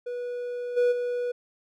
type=tone with level steps; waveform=triangle; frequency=488.1 Hz; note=B4; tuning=20 cents flat; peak=-28 / -17 / -24 dBFS; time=0.06-1.32 s; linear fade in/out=10 ms; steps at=0.76 / 0.91 s; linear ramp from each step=20 ms; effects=none